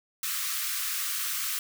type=high-pass noise; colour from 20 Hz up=white; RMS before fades=-31 dBFS; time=0.23-1.59 s; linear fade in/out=2 ms; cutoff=1100 Hz; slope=96 dB/octave; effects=none